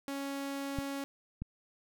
sawtooth tone, 277.3 Hz, C#4, 1 cent sharp, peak -32 dBFS, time 0.08-1.04 s, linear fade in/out 0 ms
clicks, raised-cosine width 5 ms, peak -23 / -25 dBFS, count 2, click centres 0.787 / 1.42 s
effects none

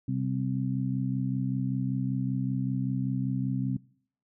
harmonic tone, 65.2 Hz, C2, 5 cents flat, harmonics 2 / 3 / 4, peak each -29 / -33 / -32 dBFS, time 0.08-3.77 s, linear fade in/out 5 ms, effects noise-tail reverb RT60 0.6 s tail -23 dB re dry

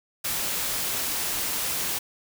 white noise, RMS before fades -28 dBFS, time 0.24-1.99 s, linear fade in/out 10 ms, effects none

